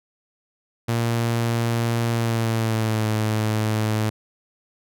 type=tone with pitch glide; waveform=sawtooth; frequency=116.54 to 108.74 Hz; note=A#2 to A2; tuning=0 to -20 cents; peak=-16 dBFS; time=0.88-4.1 s; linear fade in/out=10 ms; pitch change=-120 cents; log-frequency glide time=2.11-3.08 s; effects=none